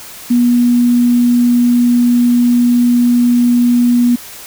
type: tone with quantisation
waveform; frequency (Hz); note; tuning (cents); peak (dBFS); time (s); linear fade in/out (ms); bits
sine; 241.9; B3; -36; -7; 0.3-4.16; 10; 6
effects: white hiss -32 dBFS RMS until 4.46 s